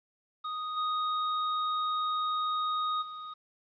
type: tone with level steps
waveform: square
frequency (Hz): 1244.5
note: D#6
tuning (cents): 0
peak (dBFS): -34 / -29 / -40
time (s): 0.44-3.34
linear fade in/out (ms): 10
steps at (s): 0.76 / 3.01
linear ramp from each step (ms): 20
effects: resampled to 11025 Hz + 11-bit